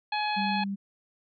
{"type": "harmonic tone", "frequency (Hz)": 843, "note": "G#5", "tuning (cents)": 26, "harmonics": [1, 2, 3, 4, 5], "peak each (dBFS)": [-28, -36, -34, -39, -37], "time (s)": [0.12, 0.64], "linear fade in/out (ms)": 5}
{"type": "tone", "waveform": "sine", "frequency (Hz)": 197.8, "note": "G3", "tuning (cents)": 16, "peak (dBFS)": -29, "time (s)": [0.36, 0.76], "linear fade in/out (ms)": 20}
{"effects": []}